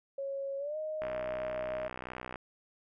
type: tone with pitch glide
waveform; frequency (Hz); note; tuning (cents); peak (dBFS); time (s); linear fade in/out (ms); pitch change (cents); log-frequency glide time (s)
sine; 550 to 620.9; C#5 to D#5; -14 to -4; -34; 0.18-1.88; 5; +210; 0.58-0.77
type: click train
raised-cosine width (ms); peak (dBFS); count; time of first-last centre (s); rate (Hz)
0.5; -25; 85; 1.02-2.358; 62.8
effects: none